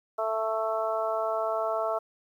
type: harmonic tone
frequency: 220.8 Hz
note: A3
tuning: 6 cents sharp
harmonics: 2 / 3 / 4 / 5 / 6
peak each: -35 / -28 / -36 / -35 / -34 dBFS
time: 0.18-1.99 s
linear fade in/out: 10 ms
effects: 10-bit